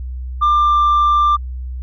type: tone with pitch glide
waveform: sine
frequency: 1192 to 1184.5 Hz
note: D6 to D6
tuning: +25 to +14 cents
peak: -8 dBFS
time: 0.41-1.37 s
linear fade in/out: 20 ms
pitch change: -11 cents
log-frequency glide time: 0.52-0.79 s
effects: tanh soft clip ceiling -9 dBFS + added 63 Hz sine -23 dBFS peak until 1.82 s